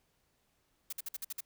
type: noise bursts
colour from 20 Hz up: blue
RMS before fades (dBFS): -39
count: 7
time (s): 0.9-1.407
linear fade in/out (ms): 5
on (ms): 27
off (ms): 53
effects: pink hiss -75 dBFS RMS until 1.45 s